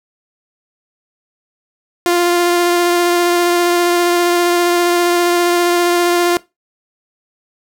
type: tone with vibrato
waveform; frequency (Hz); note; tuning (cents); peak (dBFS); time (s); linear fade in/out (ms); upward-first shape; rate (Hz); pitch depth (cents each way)
sawtooth; 349.2; F4; 0; -7; 2.06-6.37; 0; sine; 15; 11
effects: noise-tail reverb RT60 0.2 s tail -19 dB re dry

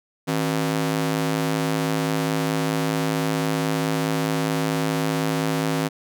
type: ring-modulated tone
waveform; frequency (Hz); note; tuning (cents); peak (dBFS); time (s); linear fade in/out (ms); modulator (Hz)
sawtooth; 214.1; A3; -47; -14; 0.27-5.89; 20; 54.8
effects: none

